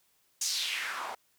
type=noise with band-pass filter sweep; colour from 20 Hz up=white; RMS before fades=-34 dBFS; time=0.41-1.15 s; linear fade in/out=5 ms; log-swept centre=6700 to 750 Hz; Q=3.1; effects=white hiss -70 dBFS RMS until 1.38 s